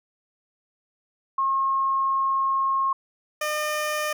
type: tone pair in turn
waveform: sine / 15% pulse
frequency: 1079 / 605.6 Hz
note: C#6 / D#5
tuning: -47 / -47 cents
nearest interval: minor seventh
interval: 1000 cents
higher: first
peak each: -20 / -18 dBFS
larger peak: second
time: 1.38-2.93 / 3.41-4.13 s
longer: first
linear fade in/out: 5 ms
effects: none